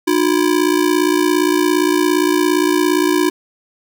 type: ring-modulated tone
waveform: square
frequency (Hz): 332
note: E4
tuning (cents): +12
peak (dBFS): -10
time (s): 0.07-3.3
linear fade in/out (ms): 10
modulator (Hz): 28.7
effects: none